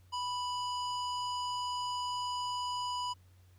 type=tone with low-pass filter; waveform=square; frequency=987.8 Hz; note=B5; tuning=in tune; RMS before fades=-36 dBFS; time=0.12-3.14 s; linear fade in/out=20 ms; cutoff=5700 Hz; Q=1.6; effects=added 91 Hz sine -58 dBFS peak until 3.58 s + pink hiss -70 dBFS RMS until 3.58 s